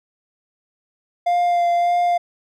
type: tone with vibrato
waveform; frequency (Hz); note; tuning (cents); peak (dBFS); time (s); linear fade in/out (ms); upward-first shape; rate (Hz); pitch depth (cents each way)
triangle; 698.5; F5; 0; -13; 1.26-2.18; 10; sine; 1.7; 14
effects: none